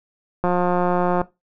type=click train; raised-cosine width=1 ms; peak=-7 dBFS; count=139; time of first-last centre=0.44-1.215 s; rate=178 Hz; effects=noise-tail reverb RT60 0.2 s tail -17 dB re dry